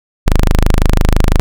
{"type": "tone", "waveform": "sawtooth", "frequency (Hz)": 25.96, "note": "G#0", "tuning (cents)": 0, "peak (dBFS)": -3, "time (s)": [0.26, 1.4], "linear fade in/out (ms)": 0, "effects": []}